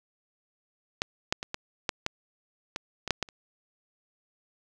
clicks, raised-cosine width 0.2 ms, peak -9 / -7 / -17 / -15 / -9 / -10 / -15 / -16 / -6 / -11 / -30 dBFS, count 11, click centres 1.019 / 1.325 / 1.429 / 1.544 / 1.892 / 2.064 / 2.761 / 3.077 / 3.107 / 3.227 / 3.288 s, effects none

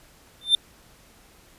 triangle tone with exponential growth, 3576 Hz, A7, 27 cents sharp, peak -9 dBFS, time 0.41-0.55 s, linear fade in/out 2 ms, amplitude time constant 29 ms, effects pink hiss -54 dBFS RMS until 1.58 s + resampled to 32000 Hz

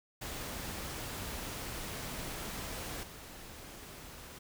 pink noise with level steps, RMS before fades -41 / -49 dBFS, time 0.21-4.39 s, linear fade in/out 10 ms, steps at 3.03 s, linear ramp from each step 2 ms, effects none

